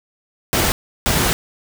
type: noise bursts at uneven times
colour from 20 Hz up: pink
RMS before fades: -17 dBFS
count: 2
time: 0.53-0.72 / 1.06-1.33 s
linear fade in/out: 0 ms
effects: none